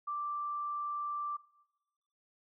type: tone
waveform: sine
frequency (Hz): 1174.7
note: D6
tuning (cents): 0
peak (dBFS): -34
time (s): 0.07-1.37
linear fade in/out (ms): 10
effects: noise-tail reverb RT60 1.0 s tail -20 dB re dry